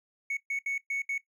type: tone bursts at uneven times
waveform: triangle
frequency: 2217 Hz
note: C#7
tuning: in tune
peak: -26 dBFS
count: 5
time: 0.3-0.37 / 0.5-0.59 / 0.66-0.78 / 0.9-1.02 / 1.09-1.18 s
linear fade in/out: 5 ms
effects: noise-tail reverb RT60 0.1 s tail -18 dB re dry + tanh soft clip ceiling -23 dBFS